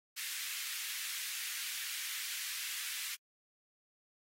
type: high-pass noise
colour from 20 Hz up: pink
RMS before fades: -41 dBFS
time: 0.16-3.16 s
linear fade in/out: 20 ms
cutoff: 1800 Hz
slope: 24 dB/octave
effects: AAC 48 kbps